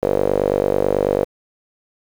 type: tone with band-pass filter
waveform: sawtooth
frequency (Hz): 49.14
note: G1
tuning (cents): +5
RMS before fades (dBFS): -18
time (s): 0.02-1.25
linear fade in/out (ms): 10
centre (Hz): 500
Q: 4.8
effects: 7-bit